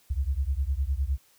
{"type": "beating tone pair", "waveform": "sine", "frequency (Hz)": [63.9, 73.7], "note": ["C2", "D2"], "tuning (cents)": [-40, 7], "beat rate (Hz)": 9.8, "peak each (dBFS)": [-27, -28], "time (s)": [0.1, 1.18], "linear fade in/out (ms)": 10, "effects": ["white hiss -62 dBFS RMS until 1.38 s"]}